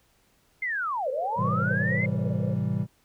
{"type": "linear two-way sweep", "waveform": "sine", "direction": "down then up", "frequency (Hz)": [2126, 493.9, 2126], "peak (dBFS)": -26, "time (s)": [0.62, 2.06], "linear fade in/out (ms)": 5, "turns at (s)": 1.1}
{"type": "band-pass noise", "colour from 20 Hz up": "pink", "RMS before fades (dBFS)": -37, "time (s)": [1.06, 2.54], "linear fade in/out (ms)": 10, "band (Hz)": [480, 560], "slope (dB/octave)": 96}
{"type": "chord", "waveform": "triangle", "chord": "A minor seventh", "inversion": "none", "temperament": "equal with one note detuned", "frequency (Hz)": [108.74, 130.81, 164.81, 196], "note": ["A2", "C3", "E3", "G3"], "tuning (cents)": [-20, 0, 0, 0], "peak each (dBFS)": -28, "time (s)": [1.36, 2.87], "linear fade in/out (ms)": 50}
{"effects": ["pink hiss -65 dBFS RMS until 3.04 s"]}